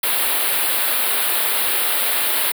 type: band-stop noise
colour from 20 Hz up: white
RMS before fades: -19 dBFS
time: 0.03-2.52 s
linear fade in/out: 5 ms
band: 4300 to 9200 Hz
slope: 48 dB/octave
effects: high-pass 400 Hz 12 dB/octave